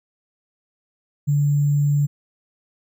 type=tone with sample-and-hold; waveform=sine; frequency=144.8 Hz; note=D3; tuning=24 cents flat; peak=-15 dBFS; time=1.27-2.07 s; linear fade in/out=20 ms; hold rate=7350 Hz; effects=none